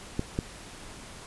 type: clicks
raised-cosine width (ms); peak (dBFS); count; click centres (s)
3; -14; 2; 0.194 / 0.389
effects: pink hiss -45 dBFS RMS until 1.26 s + resampled to 24000 Hz